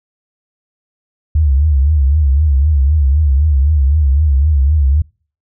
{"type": "tone with vibrato", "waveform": "sine", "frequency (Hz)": 72.1, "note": "D2", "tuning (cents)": -31, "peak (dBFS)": -8, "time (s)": [1.35, 5.02], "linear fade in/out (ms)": 5, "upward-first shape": "triangle", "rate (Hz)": 3.9, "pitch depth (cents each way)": 180, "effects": ["noise-tail reverb RT60 0.4 s tail -26 dB re dry"]}